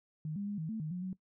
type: tone with pitch steps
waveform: sine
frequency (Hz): 154.8 / 201.7 / 204.9 / 158.9 / 220.9 / 154.8 / 179.5 / 186.4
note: D#3 / G3 / G#3 / D#3 / A3 / D#3 / F3 / F#3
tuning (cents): -9 / +50 / -23 / +37 / +7 / -9 / +48 / +13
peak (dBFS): -35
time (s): 0.25-1.13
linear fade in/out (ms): 2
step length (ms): 110
effects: noise-tail reverb RT60 0.1 s tail -19 dB re dry